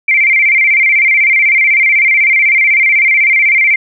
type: tone with vibrato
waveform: sine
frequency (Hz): 2214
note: C#7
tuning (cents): -3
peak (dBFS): -6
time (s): 0.08-3.76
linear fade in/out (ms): 5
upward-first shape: square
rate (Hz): 16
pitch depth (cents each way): 85
effects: none